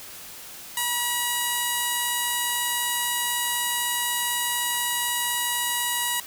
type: tone with notch filter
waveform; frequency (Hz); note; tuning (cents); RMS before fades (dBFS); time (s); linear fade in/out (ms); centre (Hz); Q
5% pulse; 964; B5; -42; -26; 0.77-6.2; 2; 5300; 1.6
effects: white hiss -41 dBFS RMS until 6.26 s